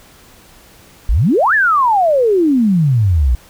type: exponential two-way sweep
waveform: sine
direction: up then down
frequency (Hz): 42.73 to 1807 to 57.5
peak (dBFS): -9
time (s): 1.09-3.35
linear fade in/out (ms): 0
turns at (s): 1.54
effects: pink hiss -44 dBFS RMS until 3.49 s